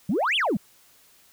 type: exponential two-way sweep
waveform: sine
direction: up then down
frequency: 165.2 to 3520 to 165.2 Hz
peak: -19 dBFS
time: 0.09-0.57 s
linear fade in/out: 5 ms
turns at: 0.36 s
effects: tanh soft clip ceiling -18 dBFS + white hiss -57 dBFS RMS until 1.32 s